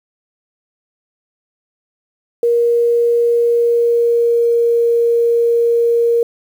sine tone with pitch glide, 471.9 to 468.4 Hz, A#4 to A#4, +21 to +8 cents, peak -10 dBFS, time 2.43-6.23 s, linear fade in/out 2 ms, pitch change -13 cents, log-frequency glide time 3.23-4.83 s, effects 7-bit

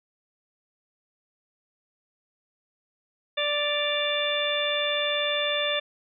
harmonic tone with a mistuned harmonic, 587.3 Hz, D5, in tune, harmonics 1 / 2 / 3 / 4 / 5 / 6, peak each -28 / -35 / -32 / -33 / -33 / -28 dBFS, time 3.37-5.8 s, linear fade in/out 10 ms, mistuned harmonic 5, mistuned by -83 cents, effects none

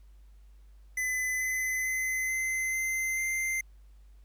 square tone with pitch steps, 2015 / 2029 / 2043 / 2057 / 2072 / 2086 Hz, B6 / B6 / C7 / C7 / C7 / C7, +34 / +46 / -42 / -30 / -17 / -6 cents, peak -29 dBFS, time 0.97-3.61 s, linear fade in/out 5 ms, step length 440 ms, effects added 50 Hz sine -51 dBFS peak until 4.24 s + pink hiss -72 dBFS RMS until 4.24 s

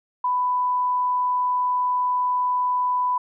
sine tone, 995 Hz, B5, 13 cents sharp, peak -19 dBFS, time 0.24-3.18 s, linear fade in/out 5 ms, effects none

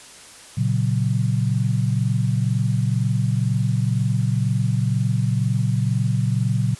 sine chord, F# major, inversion first, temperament equal, 116.54 / 138.59 / 185 Hz, A#2 / C#3 / F#3, 0 / 0 / 0 cents, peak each -20 / -22 / -25 dBFS, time 0.57-6.75 s, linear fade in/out 10 ms, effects white hiss -43 dBFS RMS until 6.79 s + resampled to 24000 Hz

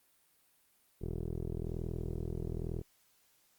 15% pulse tone with low-pass filter, 41.06 Hz, E1, 6 cents flat, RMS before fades -38 dBFS, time 1.01-2.82 s, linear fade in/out 10 ms, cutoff 370 Hz, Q 2.2, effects white hiss -70 dBFS RMS until 3.58 s + Opus 32 kbps

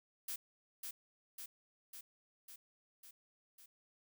blue noise with echo, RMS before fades -42 dBFS, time 0.28-0.36 s, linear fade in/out 5 ms, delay 550 ms, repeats 6, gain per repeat -3 dB, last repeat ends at 3.66 s, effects none

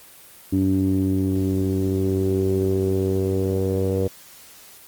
sawtooth tone with low-pass filter sweep, 95.5 Hz, G2, 45 cents flat, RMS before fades -21 dBFS, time 0.52-4.08 s, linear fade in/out 10 ms, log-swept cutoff 290 to 470 Hz, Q 5.9, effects white hiss -46 dBFS RMS until 4.87 s + Opus 24 kbps

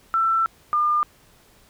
sine tone pair in turn, 1336 / 1205 Hz, E6 / D6, +23 / +44 cents, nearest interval major second, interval 179 cents, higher first, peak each -17 dBFS, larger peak neither, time 0.14-0.46 / 0.73-1.03 s, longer first, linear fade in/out 0 ms, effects pink hiss -55 dBFS RMS until 1.69 s

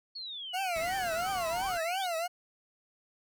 sine exponential two-way sweep, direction down then up, 4435 to 890 to 4058 Hz, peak -38 dBFS, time 0.15-2.07 s, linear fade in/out 10 ms, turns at 1.6 s
40% pulse tone with vibrato, 710 Hz, F5, 28 cents sharp, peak -30 dBFS, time 0.53-2.28 s, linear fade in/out 20 ms, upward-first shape triangle, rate 2.9 Hz, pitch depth 190 cents each way
pink noise, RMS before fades -46 dBFS, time 0.75-1.78 s, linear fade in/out 10 ms
effects none

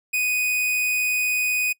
45% pulse tone, 2489 Hz, D#7, in tune, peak -20 dBFS, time 0.13-1.73 s, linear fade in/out 10 ms, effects noise-tail reverb RT60 0.1 s tail -24 dB re dry

